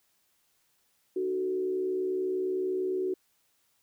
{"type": "tone with frequency modulation", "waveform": "sine", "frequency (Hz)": 372.4, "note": "F#4", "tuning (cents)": 11, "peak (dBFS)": -27, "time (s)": [1.16, 3.14], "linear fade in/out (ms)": 5, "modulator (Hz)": 68.7, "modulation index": 0.53, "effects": ["white hiss -71 dBFS RMS until 3.82 s"]}